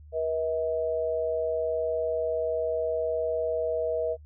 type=tone pair together; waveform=sine; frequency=480 / 640.7 Hz; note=B4 / E5; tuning=-49 / -49 cents; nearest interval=perfect fourth; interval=500 cents; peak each=-28 dBFS; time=0.12-4.17 s; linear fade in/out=50 ms; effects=noise-tail reverb RT60 0.1 s tail -25 dB re dry + added 75 Hz sine -46 dBFS peak until 4.25 s